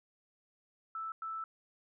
sine tone bursts at uneven times, 1318.5 Hz, E6, in tune, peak -37 dBFS, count 2, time 0.95-1.12 / 1.22-1.44 s, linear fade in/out 2 ms, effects none

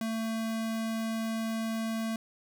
square tone, 224 Hz, A3, 31 cents sharp, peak -31 dBFS, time 0.01-2.16 s, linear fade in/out 2 ms, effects none

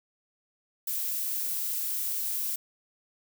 violet noise, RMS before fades -31 dBFS, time 0.87-2.56 s, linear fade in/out 5 ms, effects none

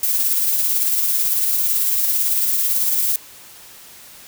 violet noise with tremolo, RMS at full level -17 dBFS, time 0.03-3.16 s, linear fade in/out 2 ms, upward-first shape sine, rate 18 Hz, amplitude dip 30%, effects white hiss -42 dBFS RMS until 4.27 s

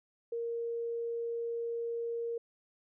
sine tone, 466.2 Hz, A#4, in tune, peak -33 dBFS, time 0.32-2.38 s, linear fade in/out 5 ms, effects none

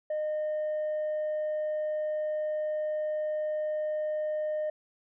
sine tone, 612 Hz, D#5, 29 cents flat, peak -26 dBFS, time 0.1-4.7 s, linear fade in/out 5 ms, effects tanh soft clip ceiling -27 dBFS

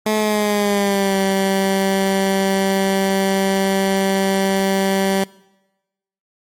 15% pulse tone with pitch glide, 214.9 to 193.68 Hz, A3 to G3, -41 to -21 cents, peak -9 dBFS, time 0.06-5.24 s, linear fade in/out 5 ms, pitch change -180 cents, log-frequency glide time 0.17-1.16 s, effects noise-tail reverb RT60 1.0 s tail -22 dB re dry + MP3 64 kbps

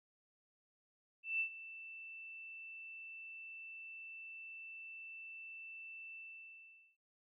sine tone with ADSR envelope, 2662 Hz, E7, 16 cents sharp, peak -32 dBFS, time 1.23-6.97 s, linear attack 170 ms, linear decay 88 ms, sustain -16 dB, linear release 810 ms, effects none

